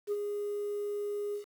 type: tone with ADSR envelope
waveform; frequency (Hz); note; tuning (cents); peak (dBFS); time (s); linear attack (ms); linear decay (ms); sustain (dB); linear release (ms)
sine; 411.8; G#4; -15; -25; 0.07-1.45; 49; 33; -6; 110
effects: tanh soft clip ceiling -27 dBFS + 9-bit